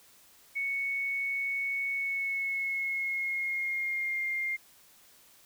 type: tone with pitch glide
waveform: sine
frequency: 2217 to 2114 Hz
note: C#7 to C7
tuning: 0 to +17 cents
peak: -29 dBFS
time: 0.55-4.57 s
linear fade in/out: 20 ms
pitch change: -83 cents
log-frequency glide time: 1.92-4.24 s
effects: white hiss -59 dBFS RMS until 5.45 s